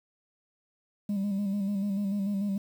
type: tone with vibrato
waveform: sine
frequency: 200 Hz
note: G3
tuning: 35 cents sharp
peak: -24 dBFS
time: 1.09-2.58 s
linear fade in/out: 5 ms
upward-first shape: square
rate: 6.8 Hz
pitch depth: 41 cents each way
effects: tanh soft clip ceiling -26 dBFS + 9-bit